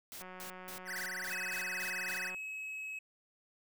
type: noise bursts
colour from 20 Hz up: white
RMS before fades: -47 dBFS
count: 8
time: 0.12-2.18 s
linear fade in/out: 0 ms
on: 100 ms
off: 180 ms
type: click train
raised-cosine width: 0.5 ms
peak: -34 dBFS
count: 394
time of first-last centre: 0.21-2.346 s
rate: 184 Hz
type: tone with vibrato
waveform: square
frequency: 1735 Hz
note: A6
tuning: 25 cents flat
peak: -39 dBFS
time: 0.85-2.32 s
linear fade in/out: 50 ms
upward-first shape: sine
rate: 19 Hz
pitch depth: 270 cents each way
type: tone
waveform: triangle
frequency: 2567 Hz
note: E7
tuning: 47 cents flat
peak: -38 dBFS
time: 1.31-2.99 s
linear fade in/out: 5 ms
effects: none